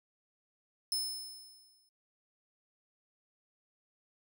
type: tone with exponential decay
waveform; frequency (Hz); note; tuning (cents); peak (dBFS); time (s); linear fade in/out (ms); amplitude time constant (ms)
sawtooth; 5230; E8; -15; -27; 0.92-1.89; 1; 210
effects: noise-tail reverb RT60 0.2 s tail -25 dB re dry